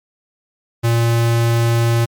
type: tone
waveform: square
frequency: 116.54 Hz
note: A#2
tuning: in tune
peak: -13 dBFS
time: 0.83-2.06 s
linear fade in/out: 20 ms
effects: MP3 96 kbps